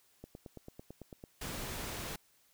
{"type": "click train", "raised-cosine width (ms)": 2, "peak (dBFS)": -33, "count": 10, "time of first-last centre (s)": [0.24, 1.239], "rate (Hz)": 9.01}
{"type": "noise", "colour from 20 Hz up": "pink", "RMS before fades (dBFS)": -41, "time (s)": [1.41, 2.16], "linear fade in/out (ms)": 5}
{"effects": ["white hiss -69 dBFS RMS until 2.53 s"]}